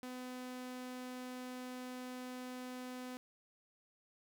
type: tone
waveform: sawtooth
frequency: 252.2 Hz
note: B3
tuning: 36 cents sharp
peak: -40 dBFS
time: 0.03-3.17 s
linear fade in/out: 0 ms
effects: none